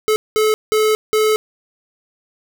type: tone bursts at uneven times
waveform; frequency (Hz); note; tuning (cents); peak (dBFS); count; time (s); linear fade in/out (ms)
square; 431.7; A4; -33; -13; 4; 0.08-0.16 / 0.36-0.54 / 0.72-0.95 / 1.13-1.36; 0
effects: none